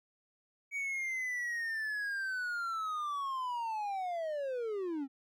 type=linear sweep; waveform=triangle; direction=down; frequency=2266 to 259.6 Hz; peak=-32 dBFS; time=0.71-5.08 s; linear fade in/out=50 ms; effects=none